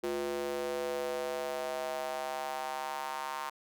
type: tone with high-pass filter sweep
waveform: square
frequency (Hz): 71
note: C#2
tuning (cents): +42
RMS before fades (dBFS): -36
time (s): 0.03-3.5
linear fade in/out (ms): 10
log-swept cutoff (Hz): 380 to 990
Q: 3.6
effects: none